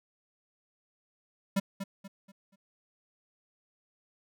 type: tone with echo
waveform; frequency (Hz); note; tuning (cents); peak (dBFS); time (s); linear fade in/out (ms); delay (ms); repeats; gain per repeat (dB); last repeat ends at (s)
square; 196; G3; 0; -25; 1.56-1.6; 10; 240; 4; -9; 2.56
effects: none